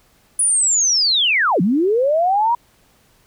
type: linear two-way sweep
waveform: sine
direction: down then up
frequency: 9956 to 162.7 to 970 Hz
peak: -13 dBFS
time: 0.39-2.55 s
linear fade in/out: 5 ms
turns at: 1.61 s
effects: pink hiss -56 dBFS RMS until 3.26 s